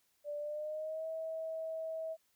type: tone with pitch glide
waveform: sine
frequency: 587.3 to 644.2 Hz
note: D5 to E5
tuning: 0 to -40 cents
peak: -37 dBFS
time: 0.24-2.17 s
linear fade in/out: 50 ms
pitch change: +160 cents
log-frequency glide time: 0.38-1.07 s
effects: white hiss -75 dBFS RMS until 2.35 s